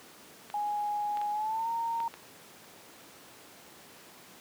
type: clicks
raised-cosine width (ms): 0.3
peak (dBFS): -27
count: 5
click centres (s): 0.501 / 1.172 / 1.215 / 2.003 / 2.14
type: tone with pitch glide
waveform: sine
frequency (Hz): 830.6 to 921.6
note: G#5 to A#5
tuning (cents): 0 to -20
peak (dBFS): -29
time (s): 0.54-2.08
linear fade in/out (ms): 2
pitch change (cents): +180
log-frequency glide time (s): 1.31-1.69
effects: pink hiss -52 dBFS RMS until 4.4 s + high-pass 200 Hz 12 dB/octave